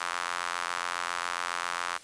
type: tone with high-pass filter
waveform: sawtooth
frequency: 87.31 Hz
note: F2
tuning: in tune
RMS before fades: -33 dBFS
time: 0-1.98 s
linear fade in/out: 10 ms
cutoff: 1200 Hz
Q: 2.2
effects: white hiss -51 dBFS RMS until 2.03 s + resampled to 22050 Hz